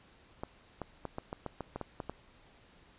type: clicks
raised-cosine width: 1 ms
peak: -23 dBFS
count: 11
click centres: 0.435 / 0.817 / 1.053 / 1.184 / 1.329 / 1.463 / 1.607 / 1.76 / 1.813 / 2.002 / 2.096 s
effects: pink hiss -61 dBFS RMS until 2.98 s + resampled to 8000 Hz